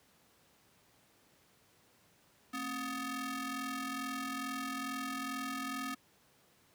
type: ring-modulated tone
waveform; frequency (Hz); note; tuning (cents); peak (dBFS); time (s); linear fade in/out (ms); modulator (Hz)
sawtooth; 493.9; B4; 0; -30; 2.53-5.95; 10; 762
effects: pink hiss -67 dBFS RMS until 6.74 s + high-pass 100 Hz 12 dB/octave